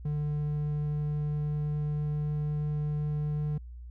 triangle tone with pitch glide, 148.7 to 149.56 Hz, D3 to D3, +22 to +32 cents, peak -26 dBFS, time 0.05-3.58 s, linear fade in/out 5 ms, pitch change +10 cents, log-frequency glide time 0.25-2.49 s, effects added 60 Hz sine -41 dBFS peak until 3.9 s

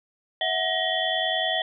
sine tone cluster, 648 / 738 / 1892 / 3131 / 3411 Hz, E5 / F#5 / A#6 / G7 / G#7, -30 / -5 / +25 / -3 / +46 cents, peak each -29 dBFS, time 0.41-1.62 s, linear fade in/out 2 ms, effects none

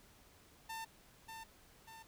sawtooth tone with echo, 897 Hz, A5, 33 cents sharp, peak -39 dBFS, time 0.69-0.85 s, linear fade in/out 10 ms, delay 590 ms, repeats 2, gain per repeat -5 dB, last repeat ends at 2.03 s, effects pink hiss -64 dBFS RMS until 2.07 s

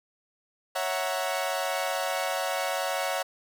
sawtooth chord, F# dominant seventh, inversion second, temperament equal, 554.4 / 659.3 / 740 / 932.3 Hz, C#5 / E5 / F#5 / A#5, 0 / 0 / 0 / 0 cents, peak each -28 / -29 / -28 / -33 dBFS, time 0.75-3.23 s, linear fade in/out 10 ms, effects none

